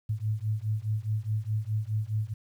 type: beating tone pair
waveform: sine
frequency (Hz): 105.5 / 110.3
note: G#2 / A2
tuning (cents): +28 / +5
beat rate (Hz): 4.8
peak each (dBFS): -30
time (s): 0.09-2.34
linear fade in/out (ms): 10
effects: 10-bit